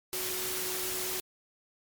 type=tone in noise; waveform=sine; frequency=370 Hz; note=F#4; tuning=in tune; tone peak=-40 dBFS; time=0.13-1.2 s; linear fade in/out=0 ms; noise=white; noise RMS=-34 dBFS; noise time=0.13-1.2 s; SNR=-9 dB; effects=MP3 96 kbps